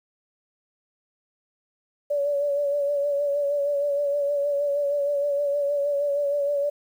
sine tone with vibrato, 572 Hz, D5, 46 cents flat, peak -21 dBFS, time 2.1-6.7 s, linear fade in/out 10 ms, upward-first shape sine, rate 6.4 Hz, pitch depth 34 cents each way, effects 9-bit

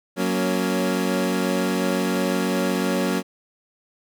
25% pulse chord, F# major, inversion none, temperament equal with one note detuned, 185 / 233.1 / 278.9 Hz, F#3 / A#3 / C#4, 0 / 0 / +11 cents, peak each -20 / -22 / -22 dBFS, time 0.16-3.23 s, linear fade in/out 50 ms, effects none

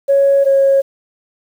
sine tone pair in turn, 554.4 / 546.8 Hz, C#5 / C#5, 0 / -24 cents, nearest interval unison, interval 24 cents, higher first, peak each -7 dBFS, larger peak neither, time 0.08-0.45 / 0.45-0.82 s, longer neither, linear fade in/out 20 ms, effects tanh soft clip ceiling -3 dBFS + 7-bit

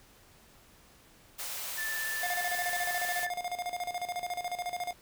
white high-pass noise, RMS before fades -38 dBFS, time 1.38-3.26 s, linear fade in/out 20 ms, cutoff 460 Hz, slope 48 dB/octave
sine tone with vibrato, 1760 Hz, A6, in tune, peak -33 dBFS, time 1.77-3.3 s, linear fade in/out 20 ms, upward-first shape sine, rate 17 Hz, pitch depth 17 cents each way
square tone with tremolo, 711 Hz, F5, 31 cents sharp, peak -32 dBFS, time 2.23-4.93 s, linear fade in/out 2 ms, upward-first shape square, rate 14 Hz, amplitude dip 75%
effects pink hiss -59 dBFS RMS until 5.01 s

